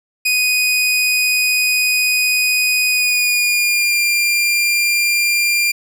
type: tone with pitch glide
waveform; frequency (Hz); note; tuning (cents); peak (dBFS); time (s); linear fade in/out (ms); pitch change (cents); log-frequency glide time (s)
sawtooth; 2489 to 2390; D#7 to D7; 0 to +30; -10; 0.25-5.72; 10; -70; 2.89-3.99
effects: none